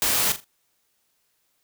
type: noise with echo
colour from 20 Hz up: white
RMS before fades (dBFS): -22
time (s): 0.02-0.32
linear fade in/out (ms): 0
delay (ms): 41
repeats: 3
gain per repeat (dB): -11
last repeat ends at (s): 0.443
effects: white hiss -70 dBFS RMS until 1.63 s